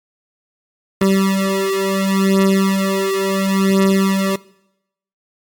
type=beating tone pair; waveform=25% pulse; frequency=193.3 / 194.01 Hz; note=G3 / G3; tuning=-24 / -18 cents; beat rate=0.71 Hz; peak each=-13 dBFS; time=1.01-4.36 s; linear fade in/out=5 ms; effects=noise-tail reverb RT60 0.8 s tail -21 dB re dry + MP3 96 kbps